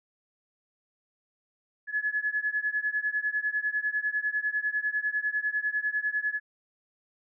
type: beating tone pair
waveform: sine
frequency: 1699 / 1709 Hz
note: G#6 / G#6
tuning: +39 / +49 cents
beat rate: 10 Hz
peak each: -29 / -30 dBFS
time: 1.87-6.4 s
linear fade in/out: 50 ms
effects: none